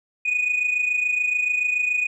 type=tone pair together; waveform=sine; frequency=2473 / 2500 Hz; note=D#7 / D#7; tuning=-11 / +8 cents; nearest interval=unison; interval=19 cents; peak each=-19 / -24 dBFS; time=0.25-2.07 s; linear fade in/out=10 ms; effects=tanh soft clip ceiling -16 dBFS

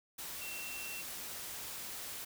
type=tone in noise; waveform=sine; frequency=2710 Hz; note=E7; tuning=47 cents sharp; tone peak=-44 dBFS; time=0.41-1.02 s; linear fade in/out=10 ms; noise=white; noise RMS=-44 dBFS; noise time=0.18-2.25 s; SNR=-3 dB; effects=none

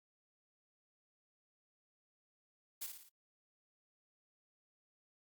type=noise with echo; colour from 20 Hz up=blue; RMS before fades=-42 dBFS; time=2.81-2.87 s; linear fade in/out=10 ms; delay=56 ms; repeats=4; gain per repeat=-5 dB; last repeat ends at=3.094 s; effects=noise-tail reverb RT60 0.1 s tail -23 dB re dry + Opus 48 kbps

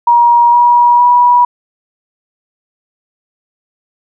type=tone with pitch steps; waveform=sine; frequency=950 / 961 / 972.2 Hz; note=A#5 / B5 / B5; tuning=+33 / -48 / -28 cents; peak=-4 dBFS; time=0.07-1.45 s; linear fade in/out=5 ms; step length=460 ms; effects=none

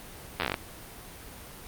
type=slowing click train; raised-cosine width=0.3 ms; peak=-11 dBFS; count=10; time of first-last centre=0.4-0.542 s; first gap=10 ms; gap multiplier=1.11; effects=pink hiss -45 dBFS RMS until 1.67 s + Opus 32 kbps

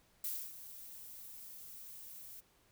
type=noise with ADSR envelope; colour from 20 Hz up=violet; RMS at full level=-38 dBFS; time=0.24-2.41 s; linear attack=3 ms; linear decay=270 ms; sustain=-13 dB; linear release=17 ms; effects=pink hiss -70 dBFS RMS until 2.71 s

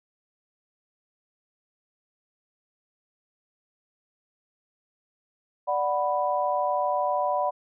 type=chord; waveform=sine; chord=B minor; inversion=first; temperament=equal; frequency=587.3 / 740 / 987.8 Hz; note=D5 / F#5 / B5; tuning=0 / 0 / 0 cents; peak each=-27 dBFS; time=5.67-7.51 s; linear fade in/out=20 ms; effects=none

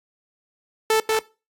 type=tone with echo; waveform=sawtooth; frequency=440 Hz; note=A4; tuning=in tune; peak=-12 dBFS; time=0.9-1 s; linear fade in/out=2 ms; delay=190 ms; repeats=1; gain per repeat=-2 dB; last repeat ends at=1.19 s; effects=noise-tail reverb RT60 0.3 s tail -20 dB re dry + AAC 48 kbps

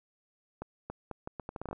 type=accelerating click train; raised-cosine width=1 ms; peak=-24 dBFS; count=12; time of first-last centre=0.62-1.73 s; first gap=280 ms; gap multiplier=0.76; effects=none

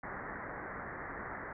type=low-pass noise; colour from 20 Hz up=white; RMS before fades=-43 dBFS; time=0.03-1.53 s; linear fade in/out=5 ms; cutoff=2000 Hz; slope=96 dB/octave; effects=none

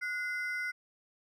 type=ring-modulated tone; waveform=triangle; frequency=1760 Hz; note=A6; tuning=in tune; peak=-28 dBFS; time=0.01-0.72 s; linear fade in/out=20 ms; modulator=300 Hz; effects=none

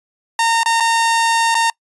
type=tone with dropouts; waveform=sawtooth; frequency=917 Hz; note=A#5; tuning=29 cents flat; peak=-9 dBFS; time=0.39-1.7 s; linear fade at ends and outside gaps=2 ms; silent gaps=0.633-0.659 / 0.801-0.805 / 1.545-1.551 s; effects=noise-tail reverb RT60 0.1 s tail -25 dB re dry + resampled to 24000 Hz

